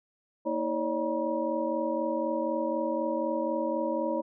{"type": "tone cluster", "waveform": "sine", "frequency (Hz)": [234.4, 321.2, 552, 596, 956], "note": ["A#3", "E4", "C#5", "D5", "A#5"], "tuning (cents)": [10, -45, -7, 25, 43], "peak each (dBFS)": [-36, -32, -31, -34, -35], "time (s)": [0.45, 4.22], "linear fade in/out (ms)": 20, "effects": []}